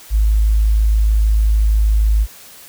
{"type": "tone", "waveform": "sine", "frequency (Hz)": 53.2, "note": "G#1", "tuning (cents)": 42, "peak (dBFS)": -10, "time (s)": [0.1, 2.27], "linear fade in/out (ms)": 50, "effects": ["white hiss -40 dBFS RMS until 2.68 s"]}